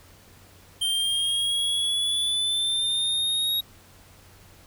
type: exponential sweep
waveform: square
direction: up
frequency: 3148 to 3788 Hz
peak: -23 dBFS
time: 0.81-3.61 s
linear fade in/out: 10 ms
effects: added 92 Hz sine -55 dBFS peak until 4.66 s + pink hiss -53 dBFS RMS until 4.66 s